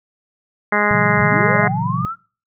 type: harmonic tone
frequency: 207.7 Hz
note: G#3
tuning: in tune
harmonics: 1 / 2 / 3 / 4 / 5 / 6 / 7 / 8 / 9 / 10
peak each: -23 / -23 / -23 / -23 / -23 / -23 / -23 / -23 / -23 / -23 dBFS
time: 0.72-1.68 s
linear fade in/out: 5 ms
type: chord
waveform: sine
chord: F# dominant seventh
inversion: first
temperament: equal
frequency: 116.54 / 138.59 / 164.81 / 185 Hz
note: A#2 / C#3 / E3 / F#3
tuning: 0 / 0 / 0 / 0 cents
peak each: -24 dBFS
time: 0.91-2.05 s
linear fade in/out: 0 ms
type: linear sweep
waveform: sine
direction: up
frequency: 32.7 to 1396.9 Hz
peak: -22 dBFS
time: 1.17-2.16 s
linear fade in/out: 50 ms
effects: noise-tail reverb RT60 0.4 s tail -25 dB re dry